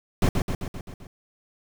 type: noise with echo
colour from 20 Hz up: brown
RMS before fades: -19 dBFS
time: 0.22-0.29 s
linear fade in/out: 2 ms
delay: 130 ms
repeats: 6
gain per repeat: -4 dB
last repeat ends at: 1.07 s
effects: none